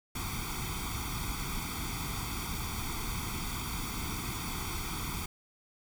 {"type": "noise with comb filter", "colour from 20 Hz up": "pink", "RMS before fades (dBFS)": -36, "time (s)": [0.15, 5.26], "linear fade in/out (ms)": 5, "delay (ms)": 0.87, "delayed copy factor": 0.95, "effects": []}